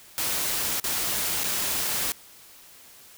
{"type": "noise with dropouts", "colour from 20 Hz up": "white", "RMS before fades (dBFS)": -27, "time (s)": [0.18, 2.12], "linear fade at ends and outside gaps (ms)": 0, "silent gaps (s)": [[0.799, 0.841], [1.435, 1.441]], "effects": ["white hiss -50 dBFS RMS until 3.17 s"]}